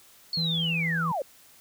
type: linear sweep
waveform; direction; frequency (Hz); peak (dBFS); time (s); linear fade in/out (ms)
sine; down; 4435 to 493.9; -26; 0.33-1.22; 2
type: tone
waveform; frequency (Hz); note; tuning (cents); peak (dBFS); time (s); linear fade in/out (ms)
triangle; 164.81; E3; 0; -26; 0.37-1.12; 5
effects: white hiss -55 dBFS RMS until 1.6 s